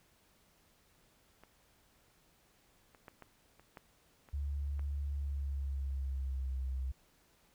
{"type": "clicks", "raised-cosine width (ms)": 0.5, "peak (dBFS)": [-40, -42, -34, -35, -42, -33, -42, -37], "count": 8, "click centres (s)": [1.436, 2.948, 3.082, 3.223, 3.596, 3.772, 4.288, 4.794]}
{"type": "tone with pitch glide", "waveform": "sine", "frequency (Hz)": [71.1, 65.2], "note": ["C#2", "C2"], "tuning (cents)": [45, -5], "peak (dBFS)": -34, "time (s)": [4.33, 6.92], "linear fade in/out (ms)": 10, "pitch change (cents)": -150, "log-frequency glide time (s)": [5.11, 6.58]}
{"effects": ["pink hiss -69 dBFS RMS until 7.54 s"]}